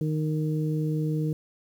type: harmonic tone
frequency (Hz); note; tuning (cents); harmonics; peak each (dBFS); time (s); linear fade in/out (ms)
154.6; D#3; -11; 1 / 2 / 3; -25 / -31 / -35; 0.01-1.33; 2
effects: 9-bit